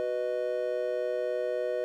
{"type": "chord", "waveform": "triangle", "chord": "B major", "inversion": "second", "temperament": "just", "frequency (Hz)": [370.4, 493.9, 617.4], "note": ["F#4", "B4", "D#5"], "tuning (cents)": [2, 0, -14], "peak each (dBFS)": [-34, -29, -30], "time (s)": [0, 1.84], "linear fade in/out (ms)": 0, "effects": []}